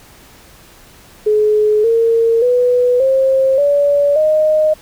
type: tone with pitch steps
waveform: sine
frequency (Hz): 424.8 / 457.9 / 493.6 / 532.1 / 573.6 / 618.4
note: G#4 / A#4 / B4 / C5 / D5 / D#5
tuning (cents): +39 / -31 / -1 / +29 / -41 / -11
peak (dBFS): -9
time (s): 1.26-4.74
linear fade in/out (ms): 10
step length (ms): 580
effects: pink hiss -43 dBFS RMS until 4.81 s